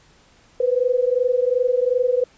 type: tone pair together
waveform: sine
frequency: 488 / 510.7 Hz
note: B4 / C5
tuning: -21 / -42 cents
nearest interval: minor second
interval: 79 cents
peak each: -19 dBFS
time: 0.6-2.24 s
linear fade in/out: 5 ms
effects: pink hiss -54 dBFS RMS until 2.37 s + resampled to 16000 Hz